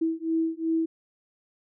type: beating tone pair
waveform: sine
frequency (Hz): 324.1 / 326.8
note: E4 / E4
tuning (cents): -29 / -15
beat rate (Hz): 2.7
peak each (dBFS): -27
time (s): 0.01-0.86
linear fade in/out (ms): 10
effects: none